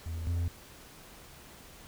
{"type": "tone pair in turn", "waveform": "triangle", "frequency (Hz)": [82.41, 85.69], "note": ["E2", "F2"], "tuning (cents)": [0, -32], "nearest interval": "minor second", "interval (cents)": 68, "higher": "second", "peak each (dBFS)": [-32, -26], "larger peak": "second", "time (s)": [[0.06, 0.27], [0.27, 0.48]], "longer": "neither", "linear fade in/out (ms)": 0, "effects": ["pink hiss -52 dBFS RMS until 1.87 s"]}